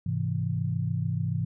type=chord; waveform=sine; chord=Ab augmented; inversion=none; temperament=equal; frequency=103.83 / 130.81 / 164.81 Hz; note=Ab2 / C3 / E3; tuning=0 / 0 / 0 cents; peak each=-30 dBFS; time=0.06-1.45 s; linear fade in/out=5 ms; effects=none